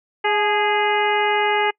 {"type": "harmonic tone with a mistuned harmonic", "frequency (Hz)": 413.3, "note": "G#4", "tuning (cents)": -8, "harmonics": [1, 2, 3, 4, 5, 6, 7], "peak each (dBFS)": [-22, -20, -28, -26, -24, -30, -29], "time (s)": [0.24, 1.71], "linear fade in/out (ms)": 10, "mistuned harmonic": 2, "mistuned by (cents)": 42, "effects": ["noise-tail reverb RT60 0.1 s tail -26 dB re dry"]}